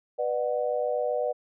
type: chord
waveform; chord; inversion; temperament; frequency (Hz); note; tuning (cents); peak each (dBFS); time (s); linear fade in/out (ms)
sine; B minor; none; equal with one note detuned; 493.9 / 601.4 / 740; B4 / D5 / F#5; 0 / +41 / 0; -28 / -28 / -33; 0.18-1.33; 20
effects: none